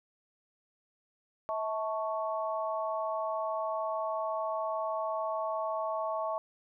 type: chord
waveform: sine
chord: A major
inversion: second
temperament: equal with one note detuned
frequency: 646.4 / 880 / 1108.7 Hz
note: E5 / A5 / C#6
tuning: -34 / 0 / 0 cents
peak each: -33 / -37 / -36 dBFS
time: 1.49-6.38 s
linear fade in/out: 0 ms
effects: none